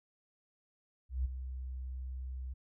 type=tone with ADSR envelope; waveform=sine; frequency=64.2 Hz; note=C2; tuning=32 cents flat; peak=-28 dBFS; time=1.09-2.54 s; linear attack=160 ms; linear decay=15 ms; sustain=-10 dB; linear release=13 ms; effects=none